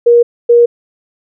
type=tone pair in turn; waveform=sine; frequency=474.5 / 474.5 Hz; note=A#4 / A#4; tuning=+31 / +31 cents; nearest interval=unison; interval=0 cents; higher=neither; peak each=-3 dBFS; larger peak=neither; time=0.06-0.23 / 0.49-0.66 s; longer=neither; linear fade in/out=10 ms; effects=none